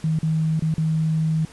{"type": "tone with dropouts", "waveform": "sine", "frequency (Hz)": 158.5, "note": "D#3", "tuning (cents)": 32, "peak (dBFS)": -18, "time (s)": [0.04, 1.45], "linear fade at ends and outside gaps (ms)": 2, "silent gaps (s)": [[0.189, 0.23], [0.595, 0.622], [0.741, 0.78]], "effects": ["pink hiss -46 dBFS RMS until 1.52 s", "resampled to 24000 Hz"]}